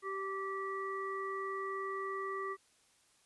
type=harmonic tone; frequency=388.4 Hz; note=G4; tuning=16 cents flat; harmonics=1 / 3 / 5; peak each=-40 / -39 / -45 dBFS; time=0.02-2.57 s; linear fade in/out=50 ms; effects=white hiss -69 dBFS RMS until 3.25 s + resampled to 24000 Hz